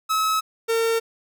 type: tone pair in turn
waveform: 45% pulse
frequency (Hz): 1288 / 455.4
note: E6 / A#4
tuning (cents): -41 / -40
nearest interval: octave + tritone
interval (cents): 1799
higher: first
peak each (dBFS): -19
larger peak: neither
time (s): 0.09-0.41 / 0.68-1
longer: neither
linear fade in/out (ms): 20
effects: none